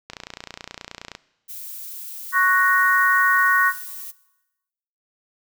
click train, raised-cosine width 0.2 ms, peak -16 dBFS, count 32, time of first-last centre 0.1-1.151 s, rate 29.5 Hz
violet noise, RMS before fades -35 dBFS, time 1.48-4.12 s, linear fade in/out 20 ms
sine chord, F# major, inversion second, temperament equal, 1108.7 / 1480 / 1864.7 Hz, C#6 / F#6 / A#6, 0 / 0 / 0 cents, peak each -19 dBFS, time 2.32-3.73 s, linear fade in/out 50 ms
effects noise-tail reverb RT60 1.0 s tail -19 dB re dry

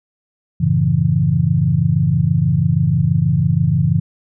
sine chord, F# minor seventh, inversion none, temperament equal, 92.5 / 110 / 138.59 / 164.81 Hz, F#2 / A2 / C#3 / E3, 0 / 0 / 0 / 0 cents, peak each -21 / -20 / -16 / -16 dBFS, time 0.6-4 s, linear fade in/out 10 ms, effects none

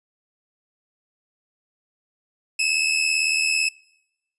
sawtooth tone pair together, 2559 / 2637 Hz, D#7 / E7, +48 / 0 cents, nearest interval minor second, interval 52 cents, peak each -19 dBFS, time 2.59-3.69 s, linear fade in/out 5 ms, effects noise-tail reverb RT60 0.9 s tail -25 dB re dry + resampled to 24000 Hz

